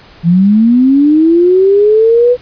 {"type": "linear sweep", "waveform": "sine", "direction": "up", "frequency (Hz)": [162.8, 499.2], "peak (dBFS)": -4, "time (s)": [0.23, 2.37], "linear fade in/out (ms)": 50, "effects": ["pink hiss -39 dBFS RMS until 2.41 s", "resampled to 11025 Hz"]}